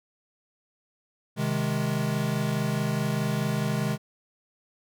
square chord, Ab major, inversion first, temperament equal, 130.81 / 155.56 / 207.7 Hz, C3 / Eb3 / Ab3, 0 / 0 / 0 cents, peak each -30 dBFS, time 1.36-3.98 s, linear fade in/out 50 ms, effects none

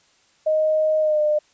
sine tone with pitch glide, 622.3 to 603.2 Hz, D#5 to D5, 0 to +46 cents, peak -16 dBFS, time 0.46-1.39 s, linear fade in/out 10 ms, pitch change -54 cents, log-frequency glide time 1-1.21 s, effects white hiss -59 dBFS RMS until 1.53 s + resampled to 16000 Hz

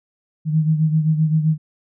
sine beating tone pair, 155.56 / 163.26 Hz, D#3 / E3, 0 / -16 cents, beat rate 7.7 Hz, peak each -15 / -22 dBFS, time 0.45-1.58 s, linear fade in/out 50 ms, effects none

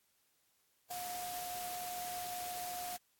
sine tone in noise, 717 Hz, F5, 45 cents sharp, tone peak -41 dBFS, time 0.9-2.97 s, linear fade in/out 10 ms, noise white, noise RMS -45 dBFS, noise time 0.9-2.97 s, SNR +1 dB, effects white hiss -75 dBFS RMS until 3.19 s + AAC 64 kbps

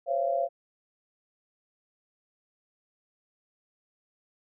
sine tone cluster, 516 / 553 / 685 Hz, C5 / C#5 / F5, -24 / -4 / -34 cents, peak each -33 / -29 / -27 dBFS, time 0.06-0.49 s, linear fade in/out 50 ms, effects none

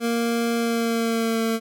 25% pulse tone with pitch glide, 233.1 to 225.7 Hz, A#3 to A3, 0 to +44 cents, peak -17 dBFS, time 0-1.6 s, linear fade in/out 50 ms, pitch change -56 cents, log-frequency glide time 0.56-1.43 s, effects none

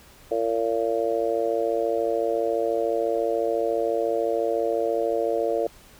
harmonic tone, 114.1 Hz, A#2, 37 cents flat, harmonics 3 / 4 / 5 / 6, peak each -30 / -25 / -26 / -29 dBFS, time 0.31-5.67 s, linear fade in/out 5 ms, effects pink hiss -51 dBFS RMS until 5.99 s

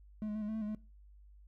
triangle tone with pitch steps, 214.1 / 210 / 215.9 / 208.8 / 218.4 / 220.9 / 209.5 / 214.1 Hz, A3 / G#3 / A3 / G#3 / A3 / A3 / G#3 / A3, -47 / +19 / -33 / +10 / -13 / +7 / +15 / -47 cents, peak -33 dBFS, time 0.22-0.748 s, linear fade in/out 0 ms, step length 66 ms, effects noise-tail reverb RT60 0.3 s tail -20 dB re dry + added 50 Hz sine -55 dBFS peak until 1.47 s

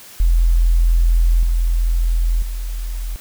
sine tone with level steps, 42.09 Hz, E1, 37 cents sharp, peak -10 / -13 / -21 dBFS, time 0.2-3.16 s, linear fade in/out 0 ms, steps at 1.43 / 2.42 s, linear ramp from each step 2 ms, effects white hiss -40 dBFS RMS until 3.2 s

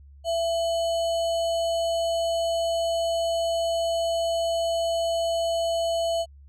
sine tone with sample-and-hold, 670 Hz, E5, 28 cents sharp, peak -22 dBFS, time 0.24-6.26 s, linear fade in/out 50 ms, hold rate 3675 Hz, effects added 70 Hz sine -46 dBFS peak until 6.48 s + low-pass 8000 Hz 12 dB/octave

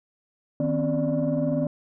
sine tone cluster, 155.2 / 251.1 / 271.5 / 589 Hz, D#3 / B3 / C#4 / D5, -4 / +29 / -36 / +5 cents, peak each -26 dBFS, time 0.6-1.67 s, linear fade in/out 2 ms, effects tanh soft clip ceiling -16 dBFS

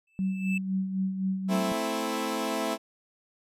triangle tone with exponential growth, 2637 Hz, E7, in tune, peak -27 dBFS, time 0.07-0.58 s, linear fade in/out 5 ms, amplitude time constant 110 ms
sine tone with tremolo, 190.2 Hz, F#3, 48 cents sharp, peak -24 dBFS, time 0.19-1.72 s, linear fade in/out 0 ms, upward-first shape sine, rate 3.9 Hz, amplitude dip 55%
15% pulse chord, A minor, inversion none, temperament equal, 220 / 261.6 / 329.6 Hz, A3 / C4 / E4, 0 / 0 / 0 cents, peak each -26 dBFS, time 1.48-2.78 s, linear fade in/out 50 ms
effects resampled to 32000 Hz

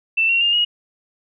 sine tone with pitch steps, 2669 / 2739 / 2811 / 2885 Hz, E7 / F7 / F7 / F#7, +21 / -34 / +11 / -44 cents, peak -14 dBFS, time 0.17-0.65 s, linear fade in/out 10 ms, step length 120 ms, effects none

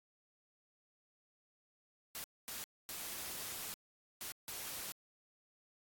white noise bursts at uneven times, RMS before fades -44 dBFS, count 5, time 2.15-2.24 / 2.48-2.64 / 2.89-3.74 / 4.21-4.32 / 4.48-4.92 s, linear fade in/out 0 ms, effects AAC 64 kbps

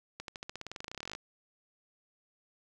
accelerating click train, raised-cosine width 0.2 ms, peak -23 dBFS, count 24, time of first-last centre 0.2-1.151 s, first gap 82 ms, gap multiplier 0.93, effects none

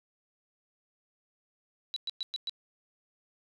sine tone bursts, 3931 Hz, B7, 9 cents flat, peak -31 dBFS, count 5, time 1.94-2.495 s, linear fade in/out 0 ms, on 23 ms, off 110 ms, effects none

